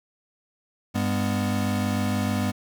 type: tone cluster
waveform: square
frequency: 99.1 / 201.3 / 247.8 Hz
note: G2 / G3 / B3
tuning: +19 / +46 / +6 cents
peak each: -28 dBFS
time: 0.94-2.52 s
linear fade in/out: 20 ms
effects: 10-bit

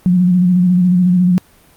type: tone with vibrato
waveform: sine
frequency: 180 Hz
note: F#3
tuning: 47 cents flat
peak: -8 dBFS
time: 0.06-1.38 s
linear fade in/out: 0 ms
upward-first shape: square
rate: 14 Hz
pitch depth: 34 cents each way
effects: pink hiss -48 dBFS RMS until 1.76 s + Opus 32 kbps

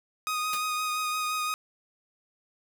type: tone with vibrato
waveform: sawtooth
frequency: 1244.5 Hz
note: D#6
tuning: in tune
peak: -24 dBFS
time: 0.27-1.54 s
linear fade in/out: 0 ms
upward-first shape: sine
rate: 5.8 Hz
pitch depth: 16 cents each way
type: noise with exponential decay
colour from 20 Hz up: white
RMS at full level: -31 dBFS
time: 0.53-0.65 s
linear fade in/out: 2 ms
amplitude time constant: 25 ms
effects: none

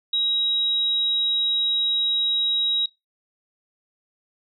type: tone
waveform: sine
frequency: 3825 Hz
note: A#7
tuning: 44 cents sharp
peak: -19 dBFS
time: 0.13-2.86 s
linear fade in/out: 5 ms
effects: noise-tail reverb RT60 0.2 s tail -21 dB re dry

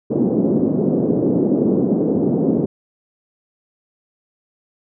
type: band-pass noise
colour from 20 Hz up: pink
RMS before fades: -17 dBFS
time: 0.1-2.66 s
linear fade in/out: 10 ms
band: 180 to 440 Hz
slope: 24 dB/octave
effects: none

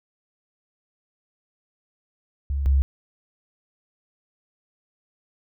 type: tone pair in turn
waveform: sine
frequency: 69.6 / 68.17 Hz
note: C#2 / C#2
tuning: +8 / -28 cents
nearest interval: unison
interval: 36 cents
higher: first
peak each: -22 / -15 dBFS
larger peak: second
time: 2.5-2.66 / 2.66-2.82 s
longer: neither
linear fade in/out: 0 ms
effects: none

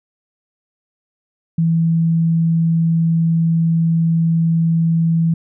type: tone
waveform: sine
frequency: 164.81 Hz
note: E3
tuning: in tune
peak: -12 dBFS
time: 1.58-5.34 s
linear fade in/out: 5 ms
effects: none

